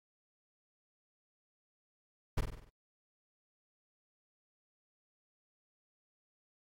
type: noise with echo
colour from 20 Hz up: brown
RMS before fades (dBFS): -30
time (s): 2.37-2.41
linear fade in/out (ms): 10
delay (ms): 48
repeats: 6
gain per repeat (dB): -5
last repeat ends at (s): 2.698
effects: AAC 48 kbps